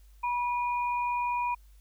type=tone pair together; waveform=sine; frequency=972.5 / 2440 Hz; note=B5 / D#7; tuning=-27 / -34 cents; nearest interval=octave + major third; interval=1593 cents; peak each=-27 / -37 dBFS; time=0.23-1.55 s; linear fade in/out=10 ms; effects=added 50 Hz sine -52 dBFS peak until 1.8 s + white hiss -68 dBFS RMS until 1.8 s